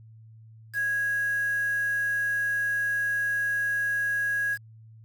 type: tone with quantisation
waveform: sine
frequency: 1655 Hz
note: G#6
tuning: 6 cents flat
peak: -24 dBFS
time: 0.73-4.58 s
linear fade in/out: 50 ms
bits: 7
effects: added 111 Hz sine -47 dBFS peak until 5.04 s